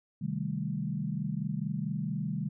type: chord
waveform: sine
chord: A half-diminished seventh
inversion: first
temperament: equal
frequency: 130.81 / 155.56 / 196 / 220 Hz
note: C3 / Eb3 / G3 / A3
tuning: 0 / 0 / 0 / 0 cents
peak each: -38 / -34 / -35 / -39 dBFS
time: 0.21-2.49 s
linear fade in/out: 10 ms
effects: none